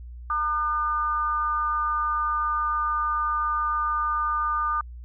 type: tone with amplitude modulation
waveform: sine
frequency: 1208 Hz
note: D6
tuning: 48 cents sharp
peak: -19 dBFS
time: 0.3-4.81 s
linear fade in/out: 2 ms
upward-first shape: sine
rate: 291 Hz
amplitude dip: 70%
effects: added 60 Hz sine -37 dBFS peak until 5.04 s